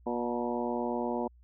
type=harmonic tone with a mistuned harmonic; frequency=120 Hz; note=B2; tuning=49 cents flat; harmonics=2 / 3 / 4 / 5 / 6 / 7 / 8; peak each=-34 / -36 / -37 / -38 / -39 / -39 / -40 dBFS; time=0.06-1.28 s; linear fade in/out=10 ms; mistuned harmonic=7; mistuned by=+64 cents; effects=added 60 Hz sine -55 dBFS peak until 1.43 s